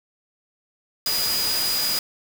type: tone in noise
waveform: sine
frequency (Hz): 4919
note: D#8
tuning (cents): -21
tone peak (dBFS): -23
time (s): 1.06-1.99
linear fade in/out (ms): 2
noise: white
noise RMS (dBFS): -26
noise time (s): 1.06-1.99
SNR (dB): 0
effects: none